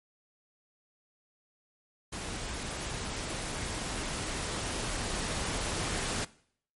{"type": "noise with level ramp", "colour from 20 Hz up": "pink", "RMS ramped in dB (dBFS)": [-38, -32], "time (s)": [2.12, 6.25], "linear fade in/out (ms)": 10, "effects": ["noise-tail reverb RT60 0.6 s tail -20 dB re dry", "MP3 48 kbps"]}